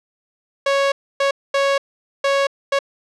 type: tone bursts at uneven times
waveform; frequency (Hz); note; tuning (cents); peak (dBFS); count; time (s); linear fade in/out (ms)
sawtooth; 554; C#5; -1; -11; 5; 0.66-0.92 / 1.2-1.31 / 1.54-1.78 / 2.24-2.47 / 2.72-2.79; 5
effects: low-pass 5000 Hz 12 dB/octave